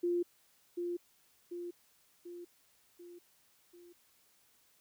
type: tone with echo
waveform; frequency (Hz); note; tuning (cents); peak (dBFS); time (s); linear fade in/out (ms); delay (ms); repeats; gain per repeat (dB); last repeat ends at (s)
sine; 349.2; F4; 0; -29; 0.03-0.23; 10; 740; 5; -5; 3.93
effects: white hiss -69 dBFS RMS until 4.8 s